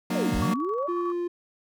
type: chord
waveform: 40% pulse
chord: Gb augmented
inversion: none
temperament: equal with one note detuned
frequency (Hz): 185 / 233.1 / 300.4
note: Gb3 / Bb3 / D4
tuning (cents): 0 / 0 / +39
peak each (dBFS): -28 / -28 / -31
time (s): 0.1-0.54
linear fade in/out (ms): 5
type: linear two-way sweep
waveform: sine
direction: down then up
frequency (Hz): 663 to 33.65 to 604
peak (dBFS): -26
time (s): 0.14-0.88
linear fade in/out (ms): 20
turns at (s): 0.36
type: tone with tremolo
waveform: sine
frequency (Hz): 1132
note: C#6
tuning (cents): +36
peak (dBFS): -29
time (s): 0.42-1.12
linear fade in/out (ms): 2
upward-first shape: square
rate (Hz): 11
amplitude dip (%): 35
type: tone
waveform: triangle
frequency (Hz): 349.2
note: F4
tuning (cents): 0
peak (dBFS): -24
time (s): 0.88-1.28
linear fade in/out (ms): 10
effects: none